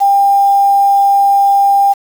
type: tone with quantisation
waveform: sine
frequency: 797 Hz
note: G5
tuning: 28 cents sharp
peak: -6 dBFS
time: 0-1.94 s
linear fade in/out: 20 ms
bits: 5
effects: none